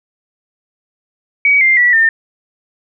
sine tone with pitch steps, 2264 / 2100 / 1948.3 / 1807.3 Hz, C#7 / C7 / B6 / A6, +36 / +6 / -24 / +46 cents, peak -7 dBFS, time 1.45-2.09 s, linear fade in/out 2 ms, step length 160 ms, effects none

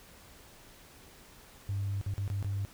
sine tone with dropouts, 99.3 Hz, G2, 23 cents sharp, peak -29 dBFS, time 1.69-2.65 s, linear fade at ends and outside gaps 0 ms, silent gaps 2.013-2.063 / 2.138-2.18 / 2.278-2.301 / 2.427-2.446 s, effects tanh soft clip ceiling -27 dBFS + pink hiss -55 dBFS RMS until 2.73 s

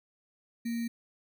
sine tone with sample-and-hold, 232.9 Hz, A#3, 1 cent flat, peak -30 dBFS, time 0.65-0.88 s, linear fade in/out 10 ms, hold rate 2100 Hz, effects none

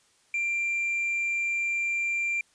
sine tone with hard clipping, 2371 Hz, D7, 16 cents sharp, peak -26 dBFS, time 0.34-2.41 s, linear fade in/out 2 ms, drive 2 dB, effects white hiss -64 dBFS RMS until 2.54 s + resampled to 22050 Hz

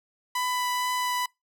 sawtooth tone with vibrato, 995 Hz, B5, 13 cents sharp, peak -22 dBFS, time 0.35-1.26 s, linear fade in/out 5 ms, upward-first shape triangle, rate 2.2 Hz, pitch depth 9 cents each way, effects noise-tail reverb RT60 0.2 s tail -25 dB re dry

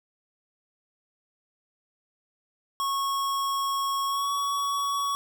square tone with pitch glide, 1100 to 1123.8 Hz, C#6 to C#6, -14 to +23 cents, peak -26 dBFS, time 2.8-5.15 s, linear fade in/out 0 ms, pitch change +37 cents, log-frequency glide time 4.07-4.29 s, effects none

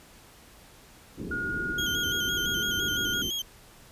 white low-pass noise, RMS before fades -37 dBFS, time 1.17-3.31 s, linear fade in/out 20 ms, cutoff 410 Hz, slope 48 dB/octave
sine tone, 1435 Hz, F6, 47 cents sharp, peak -29 dBFS, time 1.31-3.22 s, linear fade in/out 5 ms
35% pulse tone with vibrato, 3200 Hz, G7, 35 cents sharp, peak -27 dBFS, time 1.78-3.42 s, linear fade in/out 5 ms, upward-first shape square, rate 5.9 Hz, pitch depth 44 cents each way
effects pink hiss -53 dBFS RMS until 3.91 s + resampled to 32000 Hz

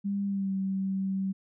sine tone with pitch glide, 199.8 to 192.44 Hz, G3 to G3, +33 to -32 cents, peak -27 dBFS, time 0.04-1.33 s, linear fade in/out 20 ms, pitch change -65 cents, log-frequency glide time 0.26-0.52 s, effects none

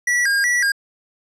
square tone with vibrato, 1774 Hz, A6, 14 cents sharp, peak -16 dBFS, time 0.07-0.72 s, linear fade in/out 5 ms, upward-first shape square, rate 2.7 Hz, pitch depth 160 cents each way, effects low-pass 10000 Hz 12 dB/octave

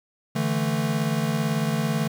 square chord, D suspended second, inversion none, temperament equal, 146.83 / 164.81 / 220 Hz, D3 / E3 / A3, 0 / 0 / 0 cents, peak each -27 / -28 / -27 dBFS, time 0.35-2.08 s, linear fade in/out 10 ms, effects 8-bit

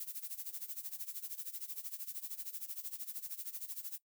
violet noise with tremolo, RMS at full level -41 dBFS, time 0-3.98 s, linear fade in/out 2 ms, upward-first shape sine, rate 13 Hz, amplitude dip 85%, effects noise-tail reverb RT60 0.1 s tail -19 dB re dry

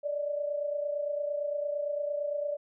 sine tone pair together, 581.2 / 610 Hz, D5 / D#5, -18 / -34 cents, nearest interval minor second, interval 84 cents, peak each -30 / -37 dBFS, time 0.03-2.57 s, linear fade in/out 20 ms, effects none

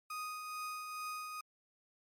35% pulse tone with tremolo, 1244.5 Hz, D#6, in tune, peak -37 dBFS, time 0.1-1.41 s, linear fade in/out 5 ms, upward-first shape triangle, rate 2.3 Hz, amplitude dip 40%, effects MP3 64 kbps

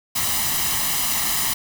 white noise with comb filter, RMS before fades -22 dBFS, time 0.15-1.54 s, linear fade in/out 10 ms, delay 1 ms, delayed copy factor +0.65, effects none

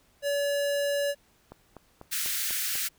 square tone, 570 Hz, C#5, 48 cents sharp, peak -26 dBFS, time 0.22-1.15 s, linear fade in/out 50 ms
click train, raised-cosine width 1 ms, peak -29 dBFS, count 6, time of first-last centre 1.52-2.755 s, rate 4.05 Hz
white high-pass noise, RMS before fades -30 dBFS, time 2.11-2.89 s, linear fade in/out 20 ms, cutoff 1400 Hz, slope 48 dB/octave
effects pink hiss -64 dBFS RMS until 2.98 s

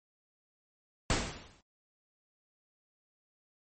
pink noise with exponential decay, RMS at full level -26 dBFS, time 1.1-1.61 s, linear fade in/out 2 ms, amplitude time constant 110 ms, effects MP3 32 kbps

